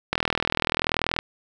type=click train; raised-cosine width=0.3 ms; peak=-5 dBFS; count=44; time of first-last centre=0.13-1.189 s; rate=40.6 Hz; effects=none

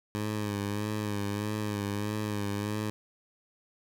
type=tone with vibrato; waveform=15% pulse; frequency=104 Hz; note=G#2; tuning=3 cents sharp; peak=-24 dBFS; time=0.15-2.9 s; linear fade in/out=0 ms; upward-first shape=sine; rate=1.6 Hz; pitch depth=50 cents each way; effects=none

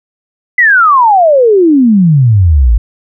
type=exponential sweep; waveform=sine; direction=down; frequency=2033 to 51.2 Hz; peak=-3 dBFS; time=0.58-2.78 s; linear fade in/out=5 ms; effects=none

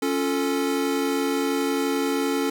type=chord; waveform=square; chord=Db augmented; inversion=none; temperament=equal; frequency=277.2 / 349.2 / 440 Hz; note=Db4 / F4 / A4; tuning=0 / 0 / 0 cents; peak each=-25 / -31 / -27 dBFS; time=0.02-2.5 s; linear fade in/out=5 ms; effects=none

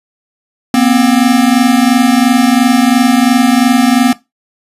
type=tone pair together; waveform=square; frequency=238.7 / 261.6 Hz; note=A#3 / C4; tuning=+41 / 0 cents; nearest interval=major second; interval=159 cents; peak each=-10 dBFS; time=0.74-4.13 s; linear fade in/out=2 ms; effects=noise-tail reverb RT60 0.2 s tail -18 dB re dry + resampled to 32000 Hz

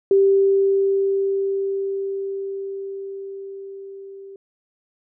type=tone with level ramp; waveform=sine; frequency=391.8 Hz; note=G4; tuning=1 cent flat; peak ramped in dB=-11 to -36 dBFS; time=0.11-4.36 s; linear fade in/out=2 ms; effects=none

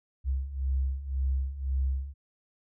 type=beating tone pair; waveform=sine; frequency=65.41 / 67.31 Hz; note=C2 / C2; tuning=0 / +50 cents; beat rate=1.9 Hz; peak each=-32 / -28 dBFS; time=0.24-2.14 s; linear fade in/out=50 ms; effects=none

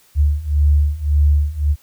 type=beating tone pair; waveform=sine; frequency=72.4 / 74.2 Hz; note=D2 / D2; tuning=-24 / +18 cents; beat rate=1.8 Hz; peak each=-16 / -14 dBFS; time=0.15-1.76 s; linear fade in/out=50 ms; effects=white hiss -53 dBFS RMS until 1.82 s

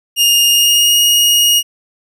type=tone with pitch glide; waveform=sawtooth; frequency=2834 to 2872 Hz; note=F7 to F7; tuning=+25 to +48 cents; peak=-5 dBFS; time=0.16-1.63 s; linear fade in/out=50 ms; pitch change=+23 cents; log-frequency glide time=0.48-1 s; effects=none

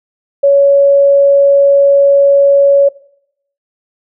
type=tone; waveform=sine; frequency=560 Hz; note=C#5; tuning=18 cents sharp; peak=-4 dBFS; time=0.43-2.89 s; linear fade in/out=10 ms; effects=noise-tail reverb RT60 0.7 s tail -20 dB re dry

